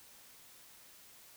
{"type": "silence", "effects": ["white hiss -58 dBFS RMS until 1.36 s"]}